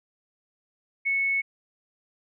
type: tone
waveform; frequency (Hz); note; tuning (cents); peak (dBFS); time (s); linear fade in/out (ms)
sine; 2205; C#7; -10; -22; 1.05-1.42; 20
effects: none